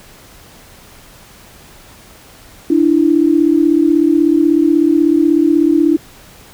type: tone pair together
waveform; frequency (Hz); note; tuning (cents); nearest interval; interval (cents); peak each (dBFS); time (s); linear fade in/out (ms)
sine; 296.4 / 332.7; D4 / E4; +16 / +16; major second; 200; -11; 2.7-5.97; 5
effects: pink hiss -41 dBFS RMS until 6.53 s

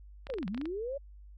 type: clicks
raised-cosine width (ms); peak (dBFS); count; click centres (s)
0.3; -27; 10; 0.269 / 0.301 / 0.339 / 0.385 / 0.429 / 0.479 / 0.546 / 0.577 / 0.614 / 0.656
type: linear two-way sweep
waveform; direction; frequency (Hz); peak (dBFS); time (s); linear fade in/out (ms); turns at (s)
sine; down then up; 575 to 171.1 to 575; -33; 0.29-0.98; 10; 0.47
effects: added 50 Hz sine -48 dBFS peak until 1.37 s + MP3 64 kbps

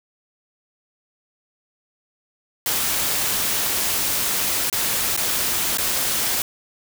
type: noise with dropouts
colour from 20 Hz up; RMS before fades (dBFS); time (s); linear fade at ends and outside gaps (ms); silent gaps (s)
white; -22; 2.66-6.42; 1; 4.699-4.727 / 5.165-5.175 / 5.773-5.783
effects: none

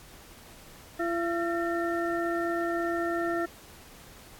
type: harmonic tone with a mistuned harmonic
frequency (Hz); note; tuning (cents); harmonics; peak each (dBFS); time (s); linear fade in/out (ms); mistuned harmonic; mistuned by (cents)
340; F4; -46; 1 / 2 / 4 / 5; -29 / -32 / -35 / -36; 0.99-3.46; 10; 5; +110
effects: pink hiss -51 dBFS RMS until 4.39 s + AAC 64 kbps

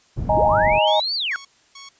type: low-pass noise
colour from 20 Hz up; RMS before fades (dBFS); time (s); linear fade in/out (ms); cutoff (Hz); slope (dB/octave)
white; -26; 0.16-0.79; 20; 140; 12
type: chord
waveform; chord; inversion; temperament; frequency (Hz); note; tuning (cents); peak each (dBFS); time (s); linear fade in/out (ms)
sine; D# suspended fourth; none; just; 622.3 / 829.7 / 933.4; D#5 / G#5 / A#5; 0 / -2 / +2; -18 / -19 / -22; 0.29-1; 5
type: linear two-way sweep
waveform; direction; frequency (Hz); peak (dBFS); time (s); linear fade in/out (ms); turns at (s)
sine; up then down; 280.4 to 4699 to 1351; -21; 0.37-1.36; 0; 1.15
type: tone bursts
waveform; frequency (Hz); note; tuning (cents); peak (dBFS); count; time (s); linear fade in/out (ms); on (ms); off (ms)
5% pulse; 1108.7; C#6; 0; -24; 3; 0.87-1.89; 5; 140; 300
effects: white hiss -57 dBFS RMS until 1.99 s + resampled to 16000 Hz

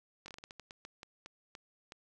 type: slowing click train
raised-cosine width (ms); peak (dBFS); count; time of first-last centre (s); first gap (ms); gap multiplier
0.2; -30; 14; 0.26-1.921; 21; 1.27
effects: none

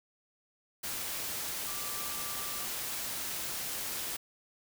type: tone in noise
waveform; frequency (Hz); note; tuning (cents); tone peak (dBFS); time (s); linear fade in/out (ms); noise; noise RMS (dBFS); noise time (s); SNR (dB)
sine; 1174.7; D6; 0; -46; 1.67-2.66; 10; white; -37; 0.83-4.17; -12
effects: none

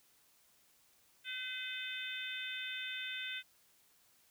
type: harmonic tone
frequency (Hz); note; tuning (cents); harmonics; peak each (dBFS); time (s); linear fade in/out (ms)
510; C5; -44; 3 / 4 / 5 / 6 / 7; -45 / -47 / -45 / -48 / -44; 1.24-3.43; 50
effects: white hiss -69 dBFS RMS until 4.3 s

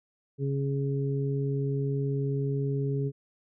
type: harmonic tone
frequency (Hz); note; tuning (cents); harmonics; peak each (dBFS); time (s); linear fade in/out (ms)
138.59; C#3; 0; 1 / 2 / 3; -27 / -36 / -33; 0.38-3.12; 50
effects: none

